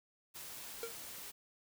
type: noise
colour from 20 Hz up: white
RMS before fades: -48 dBFS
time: 0.34-1.32 s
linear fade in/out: 20 ms
type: tone with exponential decay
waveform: square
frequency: 462.3 Hz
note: A#4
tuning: 14 cents flat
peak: -37 dBFS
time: 0.83-0.98 s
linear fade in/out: 1 ms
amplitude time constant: 32 ms
effects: none

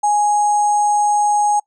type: tone with sample-and-hold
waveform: sine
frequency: 830.6 Hz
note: G#5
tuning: in tune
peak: -12 dBFS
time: 0.03-1.6 s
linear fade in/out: 10 ms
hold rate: 7350 Hz
effects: noise-tail reverb RT60 0.1 s tail -24 dB re dry + resampled to 22050 Hz

